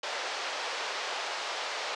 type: band-pass noise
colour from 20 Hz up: pink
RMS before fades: -35 dBFS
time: 0.03-1.95 s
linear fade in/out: 5 ms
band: 530 to 5600 Hz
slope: 24 dB/octave
effects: resampled to 22050 Hz